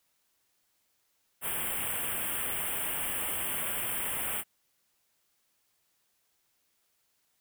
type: band-stop noise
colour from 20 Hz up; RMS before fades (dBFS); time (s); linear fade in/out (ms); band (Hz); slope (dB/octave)
white; -33; 1.41-4.44; 50; 3300 to 8100; 96
effects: white hiss -74 dBFS RMS until 7.4 s